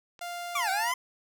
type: click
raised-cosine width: 0.2 ms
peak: -32 dBFS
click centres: 0.192 s
type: tone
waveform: sawtooth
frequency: 698.5 Hz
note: F5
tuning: in tune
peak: -31 dBFS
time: 0.21-0.92 s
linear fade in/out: 5 ms
type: linear two-way sweep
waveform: 25% pulse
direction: down then up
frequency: 1201 to 740 to 1042 Hz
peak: -23 dBFS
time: 0.55-0.94 s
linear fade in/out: 5 ms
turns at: 0.7 s
effects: none